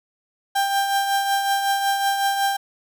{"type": "tone with tremolo", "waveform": "35% pulse", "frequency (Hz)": 792, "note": "G5", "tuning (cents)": 18, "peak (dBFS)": -15, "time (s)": [0.55, 2.57], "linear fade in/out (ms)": 10, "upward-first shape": "triangle", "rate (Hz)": 5.4, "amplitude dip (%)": 50, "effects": []}